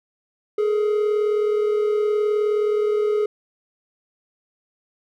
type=tone pair together; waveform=triangle; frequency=420 / 459.2 Hz; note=G#4 / A#4; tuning=+19 / -26 cents; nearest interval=major second; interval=155 cents; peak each=-16 / -26 dBFS; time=0.58-3.26 s; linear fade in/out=5 ms; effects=none